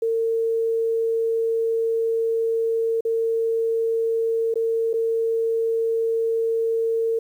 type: tone with dropouts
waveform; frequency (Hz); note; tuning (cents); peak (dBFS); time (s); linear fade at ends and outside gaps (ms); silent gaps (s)
sine; 454.3; A#4; -45; -19; 0.02-7.19; 5; 3.008-3.05 / 4.541-4.556 / 4.932-4.938
effects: 9-bit